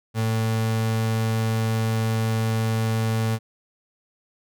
35% pulse tone, 111.8 Hz, A2, 28 cents sharp, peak -19 dBFS, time 0.14-3.39 s, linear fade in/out 50 ms, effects none

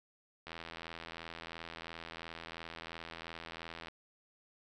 click train, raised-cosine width 0.3 ms, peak -28 dBFS, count 284, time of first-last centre 0.47-3.884 s, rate 82.9 Hz, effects none

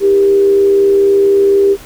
sine tone with frequency modulation, 397 Hz, G4, 22 cents sharp, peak -6 dBFS, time 0-1.77 s, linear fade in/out 50 ms, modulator 75.9 Hz, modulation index 0.28, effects pink hiss -36 dBFS RMS until 1.85 s

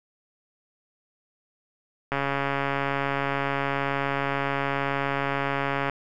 click train, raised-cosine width 0.5 ms, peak -11 dBFS, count 526, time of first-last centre 2.12-5.897 s, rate 139 Hz, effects none

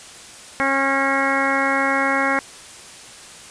harmonic tone with a mistuned harmonic, 272.3 Hz, C#4, 31 cents flat, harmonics 1 / 2 / 3 / 4 / 5 / 6 / 7 / 8, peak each -25 / -25 / -25 / -25 / -25 / -25 / -25 / -25 dBFS, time 0.6-2.39 s, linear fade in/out 0 ms, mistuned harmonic 5, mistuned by +21 cents, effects white hiss -40 dBFS RMS until 3.5 s + resampled to 22050 Hz

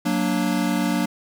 square chord, Gb augmented, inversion none, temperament equal, 185 / 233.1 / 293.7 Hz, Gb3 / Bb3 / D4, 0 / 0 / 0 cents, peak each -25 dBFS, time 0.05-1.06 s, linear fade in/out 10 ms, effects none

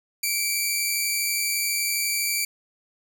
10% pulse tone pair together, 2257 / 2349 Hz, C#7 / D7, +31 / 0 cents, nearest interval minor second, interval 69 cents, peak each -20 / -15 dBFS, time 0.23-2.45 s, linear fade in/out 5 ms, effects none

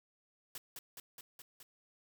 white noise with echo, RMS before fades -45 dBFS, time 0.55-0.58 s, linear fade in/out 2 ms, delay 210 ms, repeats 5, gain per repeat -2 dB, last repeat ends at 1.63 s, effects none

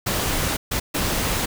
pink noise bursts at uneven times, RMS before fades -23 dBFS, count 3, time 0.06-0.57 / 0.71-0.8 / 0.94-1.46 s, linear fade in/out 10 ms, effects none

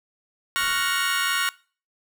25% pulse chord, Gb major seventh, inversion second, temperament equal, 1108.7 / 1396.9 / 1480 / 1864.7 Hz, Db6 / F6 / Gb6 / Bb6, 0 / 0 / 0 / 0 cents, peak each -24 dBFS, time 0.56-1.49 s, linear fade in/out 0 ms
pink noise with exponential decay, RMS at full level -41 dBFS, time 0.6-1.48 s, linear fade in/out 5 ms, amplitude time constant 190 ms
effects noise-tail reverb RT60 0.4 s tail -22 dB re dry

